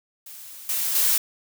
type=noise with level steps; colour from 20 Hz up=blue; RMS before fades=-41 / -25 / -20 dBFS; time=0.26-1.18 s; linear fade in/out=5 ms; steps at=0.69 / 0.95 s; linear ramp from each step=2 ms; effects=none